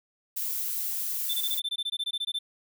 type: noise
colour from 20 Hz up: violet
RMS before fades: -31 dBFS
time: 0.36-1.6 s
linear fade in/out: 10 ms
type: tone bursts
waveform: triangle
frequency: 3546 Hz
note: A7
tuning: 13 cents sharp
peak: -26 dBFS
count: 16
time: 1.29-2.39 s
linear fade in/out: 10 ms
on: 50 ms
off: 20 ms
effects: none